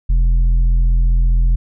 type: tone with tanh clipping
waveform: triangle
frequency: 42.37 Hz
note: E1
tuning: 48 cents sharp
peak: -11 dBFS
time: 0.09-1.56 s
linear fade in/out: 10 ms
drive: 10 dB
effects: none